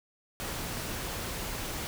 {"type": "noise", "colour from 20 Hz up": "pink", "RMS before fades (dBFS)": -36, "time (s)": [0.4, 1.87], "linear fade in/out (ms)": 0, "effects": []}